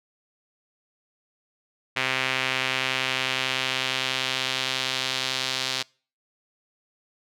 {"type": "tone with band-pass filter sweep", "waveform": "sawtooth", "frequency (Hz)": 130.81, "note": "C3", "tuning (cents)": 0, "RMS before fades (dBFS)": -27, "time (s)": [1.96, 5.83], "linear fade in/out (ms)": 10, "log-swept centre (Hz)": [2400, 4100], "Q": 1.8, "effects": ["noise-tail reverb RT60 0.4 s tail -26 dB re dry"]}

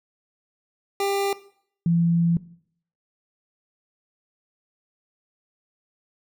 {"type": "tone pair in turn", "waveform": ["25% pulse", "sine"], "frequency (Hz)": [397.5, 169.12], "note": ["G4", "E3"], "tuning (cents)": [24, 45], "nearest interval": "octave + minor third", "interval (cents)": 1479, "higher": "first", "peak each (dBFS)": [-18, -17], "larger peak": "second", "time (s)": [[1, 1.33], [1.86, 2.37]], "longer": "second", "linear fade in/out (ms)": 2, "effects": ["noise-tail reverb RT60 0.6 s tail -18 dB re dry"]}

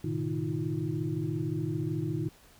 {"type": "tone cluster", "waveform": "sine", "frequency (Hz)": [110.3, 127.8, 153.4, 316.2, 349.9], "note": ["A2", "C3", "D#3", "D#4", "F4"], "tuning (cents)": [5, -40, -24, 28, 3], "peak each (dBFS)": [-36, -37, -33, -35, -38], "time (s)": [0.04, 2.29], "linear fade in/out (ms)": 5, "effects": ["pink hiss -58 dBFS RMS until 2.59 s"]}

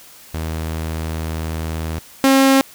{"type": "tone pair in turn", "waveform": "sawtooth", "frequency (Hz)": [80.1, 269.4], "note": ["E2", "C#4"], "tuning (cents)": [-49, -49], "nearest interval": "octave + major sixth", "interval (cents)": 2100, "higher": "second", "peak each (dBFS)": [-18, -6], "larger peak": "second", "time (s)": [[0.34, 1.99], [2.24, 2.61]], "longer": "first", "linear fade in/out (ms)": 0, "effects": ["white hiss -43 dBFS RMS until 2.74 s"]}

